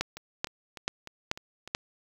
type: two click trains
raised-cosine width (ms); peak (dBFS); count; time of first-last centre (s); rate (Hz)
0.2; -10 / -24; 5 / 6; 0.01-1.749 / 0.17-1.676; 2.3 / 3.32
effects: 7-bit